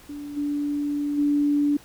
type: tone with level steps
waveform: sine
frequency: 290.3 Hz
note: D4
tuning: 20 cents flat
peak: -32 / -23 / -18 dBFS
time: 0.09-1.77 s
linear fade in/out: 5 ms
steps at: 0.36 / 1.17 s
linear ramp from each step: 20 ms
effects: pink hiss -50 dBFS RMS until 1.84 s